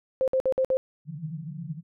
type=tone bursts; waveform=sine; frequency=523.3 Hz; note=C5; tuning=in tune; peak=-20 dBFS; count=5; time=0.21-0.77 s; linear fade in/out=0 ms; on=68 ms; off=55 ms
type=band-pass noise; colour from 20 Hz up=pink; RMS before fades=-36 dBFS; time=1.05-1.83 s; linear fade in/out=50 ms; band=150 to 170 Hz; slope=96 dB/octave
effects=none